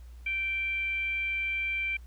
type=tone with frequency modulation; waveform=sine; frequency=2349 Hz; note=D7; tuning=in tune; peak=-28 dBFS; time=0.26-1.97 s; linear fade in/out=5 ms; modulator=802 Hz; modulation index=0.27; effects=added 60 Hz sine -44 dBFS peak until 2.06 s + pink hiss -64 dBFS RMS until 2.06 s